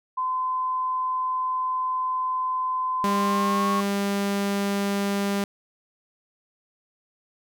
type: tone with pitch glide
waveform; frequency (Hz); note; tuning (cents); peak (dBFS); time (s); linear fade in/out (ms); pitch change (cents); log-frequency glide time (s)
sine; 1025 to 1098.6; C6 to C#6; -36 to -16; -23; 0.17-3.81; 10; +120; 3.07-3.68
type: tone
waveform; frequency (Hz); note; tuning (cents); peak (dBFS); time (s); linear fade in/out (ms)
sawtooth; 200; G3; +35; -19; 3.04-5.44; 0
effects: none